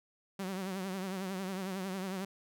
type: tone with vibrato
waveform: sawtooth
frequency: 189.7 Hz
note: F#3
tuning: 43 cents sharp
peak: -32 dBFS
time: 0.39-2.25 s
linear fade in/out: 5 ms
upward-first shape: triangle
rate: 11 Hz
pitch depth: 88 cents each way
effects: none